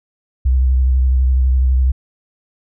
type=tone with vibrato; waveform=sine; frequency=64.3 Hz; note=C2; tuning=30 cents flat; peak=-10 dBFS; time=0.45-1.92 s; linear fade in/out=10 ms; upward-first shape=sine; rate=12 Hz; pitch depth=40 cents each way; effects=none